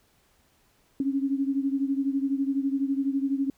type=beating tone pair; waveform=sine; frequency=271.4 / 283.4 Hz; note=C#4 / C#4; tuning=-36 / +38 cents; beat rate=12 Hz; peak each=-25 / -29 dBFS; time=1-3.5 s; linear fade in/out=2 ms; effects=pink hiss -65 dBFS RMS until 3.57 s